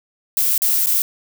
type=noise with dropouts; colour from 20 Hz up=violet; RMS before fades=-17 dBFS; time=0.37-1.02 s; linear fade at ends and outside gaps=1 ms; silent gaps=0.579-0.619 / 0.861-0.869 s; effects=none